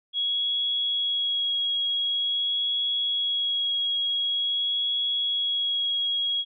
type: tone with vibrato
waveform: sine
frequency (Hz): 3322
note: G#7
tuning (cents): 0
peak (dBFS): -23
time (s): 0.13-6.45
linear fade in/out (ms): 50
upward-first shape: sine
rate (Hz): 0.46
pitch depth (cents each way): 10
effects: none